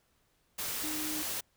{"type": "tone in noise", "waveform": "sine", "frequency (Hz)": 307.8, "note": "D#4", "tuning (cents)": -19, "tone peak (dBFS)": -38, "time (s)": [0.83, 1.23], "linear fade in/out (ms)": 10, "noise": "white", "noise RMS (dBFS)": -36, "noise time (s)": [0.58, 1.41], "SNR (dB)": -5, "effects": ["pink hiss -72 dBFS RMS until 1.56 s"]}